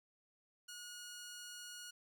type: tone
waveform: 10% pulse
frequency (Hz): 1445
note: F#6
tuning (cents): -41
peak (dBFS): -40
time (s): 0.68-1.91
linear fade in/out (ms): 10
effects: none